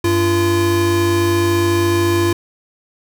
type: tone pair together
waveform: square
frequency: 96.22 / 342.9 Hz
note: G2 / F4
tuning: -32 / -32 cents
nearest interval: octave + minor seventh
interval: 2200 cents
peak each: -19 / -15 dBFS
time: 0.04-2.33 s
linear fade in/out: 5 ms
effects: none